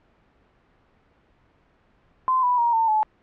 sine tone with pitch steps, 1032 / 986.5 / 943.1 / 901.5 / 861.8 Hz, C6 / B5 / A#5 / A5 / A5, -24 / -2 / +20 / +42 / -36 cents, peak -17 dBFS, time 2.28-3.03 s, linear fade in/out 0 ms, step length 150 ms, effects pink hiss -61 dBFS RMS until 3.22 s + low-pass 2000 Hz 12 dB/octave

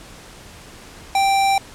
square tone, 784 Hz, G5, in tune, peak -15 dBFS, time 1.15-1.58 s, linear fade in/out 2 ms, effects pink hiss -41 dBFS RMS until 1.74 s + low-pass 10000 Hz 12 dB/octave

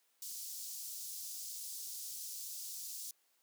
pink high-pass noise, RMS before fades -45 dBFS, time 0.22-3.11 s, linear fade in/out 2 ms, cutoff 5100 Hz, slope 24 dB/octave, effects white hiss -75 dBFS RMS until 3.42 s + high-pass 300 Hz 12 dB/octave

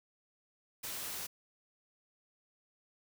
white noise, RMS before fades -41 dBFS, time 0.83-1.27 s, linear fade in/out 10 ms, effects none

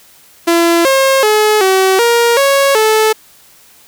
sawtooth tone with pitch steps, 338.4 / 537 / 426.5 / 380 / 470.4 / 553 / 435.7 Hz, E4 / C5 / G#4 / F#4 / A#4 / C#5 / A4, +45 / +45 / +46 / +46 / +16 / -4 / -17 cents, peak -4 dBFS, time 0.47-3.13 s, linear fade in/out 10 ms, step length 380 ms, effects white hiss -44 dBFS RMS until 3.87 s

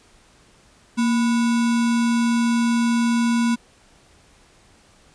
sine tone with sample-and-hold, 233.1 Hz, A#3, in tune, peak -16 dBFS, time 0.97-3.56 s, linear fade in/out 20 ms, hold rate 1225 Hz, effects pink hiss -54 dBFS RMS until 5.14 s + resampled to 22050 Hz

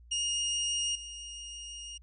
25% pulse tone with level steps, 2849 Hz, F7, 34 cents sharp, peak -25 / -37 dBFS, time 0.11-1.98 s, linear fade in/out 10 ms, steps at 0.95 s, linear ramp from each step 5 ms, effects added 59 Hz sine -52 dBFS peak until 2.02 s + resampled to 24000 Hz

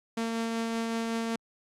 sawtooth tone with tremolo, 228.1 Hz, A#3, 37 cents flat, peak -24 dBFS, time 0.17-1.36 s, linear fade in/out 5 ms, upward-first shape triangle, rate 5.3 Hz, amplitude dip 25%, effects low-pass 9000 Hz 12 dB/octave + Opus 48 kbps

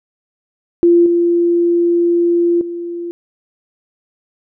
sine tone with level steps, 344.2 Hz, F4, 25 cents flat, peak -6 / -10 / -21 dBFS, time 0.83-3.11 s, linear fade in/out 0 ms, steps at 1.06 / 2.61 s, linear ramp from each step 2 ms, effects none

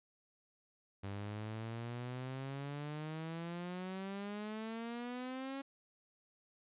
sawtooth exponential sweep, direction up, 98 to 275.8 Hz, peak -37 dBFS, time 1.03-5.62 s, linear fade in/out 10 ms, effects resampled to 8000 Hz

